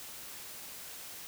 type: silence
effects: white hiss -46 dBFS RMS until 1.27 s